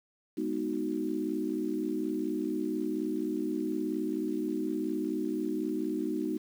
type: chord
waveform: sine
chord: G# minor seventh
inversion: none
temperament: equal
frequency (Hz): 207.7 / 246.9 / 311.1 / 370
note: G#3 / B3 / D#4 / F#4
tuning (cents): 0 / 0 / 0 / 0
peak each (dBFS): -38 / -36 / -32 / -36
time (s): 0.37-6.38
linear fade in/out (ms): 10
effects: 9-bit